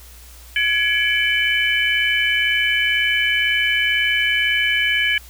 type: tone cluster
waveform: sine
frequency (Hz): 1682 / 2205 / 2327 / 3011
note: G#6 / C#7 / D7 / F#7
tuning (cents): +22 / -10 / -17 / +30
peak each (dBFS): -20 / -26 / -20 / -21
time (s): 0.56-5.18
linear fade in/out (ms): 2
effects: added 60 Hz sine -41 dBFS peak until 5.29 s + white hiss -45 dBFS RMS until 5.29 s